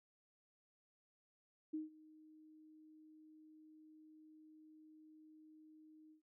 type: tone with ADSR envelope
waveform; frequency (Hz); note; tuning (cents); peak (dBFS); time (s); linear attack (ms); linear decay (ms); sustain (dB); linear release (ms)
sine; 311.1; D#4; 0; -38; 1.73-6.22; 13; 150; -22; 110
effects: none